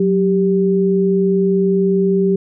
sine tone pair together, 185 / 392 Hz, F#3 / G4, 0 / 0 cents, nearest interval octave + minor second, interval 1300 cents, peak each -15 / -14 dBFS, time 0-2.36 s, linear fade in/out 5 ms, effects none

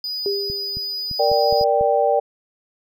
triangle tone, 4953 Hz, D#8, 9 cents flat, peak -23 dBFS, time 0.04-1.64 s, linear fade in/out 2 ms
sine tone with exponential decay, 400 Hz, G4, 35 cents sharp, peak -18 dBFS, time 0.26-1.14 s, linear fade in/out 1 ms, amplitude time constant 190 ms
clicks, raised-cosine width 5 ms, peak -21 dBFS, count 7, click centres 0.5 / 0.77 / 1.113 / 1.316 / 1.526 / 1.612 / 1.811 s
sine chord, G minor, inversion first, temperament equal, 466.2 / 587.3 / 784 Hz, Bb4 / D5 / G5, 0 / 0 / 0 cents, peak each -20 / -18 / -19 dBFS, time 1.19-2.2 s, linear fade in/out 10 ms
effects none

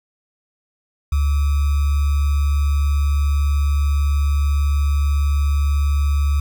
sine tone with sample-and-hold, 71.6 Hz, D2, 43 cents flat, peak -14 dBFS, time 1.12-6.4 s, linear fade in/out 5 ms, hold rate 1225 Hz, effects none

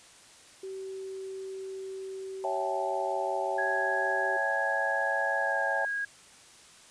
sine tone, 383 Hz, G4, 40 cents flat, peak -36 dBFS, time 0.63-4.37 s, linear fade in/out 5 ms
sine chord, A dominant seventh, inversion first, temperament equal with one note detuned, 554.4 / 659.3 / 784 / 869.4 Hz, C#5 / E5 / G5 / A5, 0 / 0 / 0 / -21 cents, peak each -34 dBFS, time 2.44-5.85 s, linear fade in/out 2 ms
sine tone with pitch glide, 1661.2 to 1639.3 Hz, G#6 to G#6, 0 to -23 cents, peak -29 dBFS, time 3.58-6.05 s, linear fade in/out 5 ms, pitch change -23 cents, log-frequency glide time 5.41-5.57 s
effects white hiss -54 dBFS RMS until 6.9 s + resampled to 22050 Hz

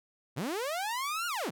sawtooth linear two-way sweep, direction up then down, 107.4 to 1441 to 107.4 Hz, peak -28 dBFS, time 0.36-1.51 s, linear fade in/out 20 ms, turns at 1.27 s, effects none

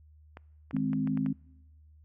clicks, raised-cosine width 0.5 ms, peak -29 dBFS, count 7, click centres 0.371 / 0.71 / 0.766 / 0.932 / 1.074 / 1.174 / 1.262 s
sine chord, Ab major, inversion second, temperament equal, 155.56 / 207.7 / 261.6 Hz, Eb3 / Ab3 / C4, 0 / 0 / 0 cents, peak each -33 / -32 / -29 dBFS, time 0.73-1.33 s, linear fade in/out 10 ms
effects noise-tail reverb RT60 1.0 s tail -25 dB re dry + added 76 Hz sine -54 dBFS peak until 2.04 s

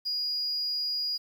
triangle tone, 4879 Hz, D#8, 35 cents flat, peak -25 dBFS, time 0.05-1.18 s, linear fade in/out 20 ms, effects tanh soft clip ceiling -25 dBFS + 9-bit

